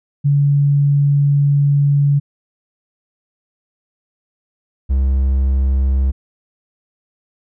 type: tone pair in turn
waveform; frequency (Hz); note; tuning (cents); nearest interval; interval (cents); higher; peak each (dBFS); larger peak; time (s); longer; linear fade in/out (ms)
sine / triangle; 142.5 / 66.56; C#3 / C2; +48 / +30; octave + minor second; 1318; first; -10; neither; 0.24-2.2 / 4.89-6.12; first; 20
effects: none